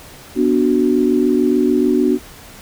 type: chord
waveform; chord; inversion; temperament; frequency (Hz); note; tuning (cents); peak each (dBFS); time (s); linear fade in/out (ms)
sine; B minor; none; equal; 246.9 / 293.7 / 370; B3 / D4 / F#4; 0 / 0 / 0; -16; 0.35-2.19; 50
effects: pink hiss -39 dBFS RMS until 2.61 s